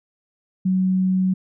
sine tone, 186.7 Hz, F#3, 16 cents sharp, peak -16 dBFS, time 0.65-1.34 s, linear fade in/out 10 ms, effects none

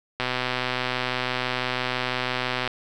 click train, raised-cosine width 0.3 ms, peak -9 dBFS, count 313, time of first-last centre 0.2-2.676 s, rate 126 Hz, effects none

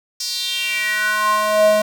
square tone with high-pass filter sweep, 212.3 Hz, G#3, 38 cents sharp, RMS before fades -18 dBFS, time 0.2-1.82 s, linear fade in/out 5 ms, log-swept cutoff 5300 to 490 Hz, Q 4.6, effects none

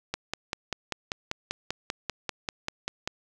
click train, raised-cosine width 0.2 ms, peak -12 dBFS, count 16, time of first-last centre 0.14-3.075 s, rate 5.11 Hz, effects none

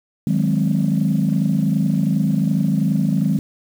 sine chord, Ab dominant seventh, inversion second, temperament equal, 155.56 / 185 / 207.7 / 261.6 Hz, Eb3 / Gb3 / Ab3 / C4, 0 / 0 / 0 / 0 cents, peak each -19 / -20 / -19 / -23 dBFS, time 0.27-3.39 s, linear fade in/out 2 ms, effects tanh soft clip ceiling -8 dBFS + 7-bit

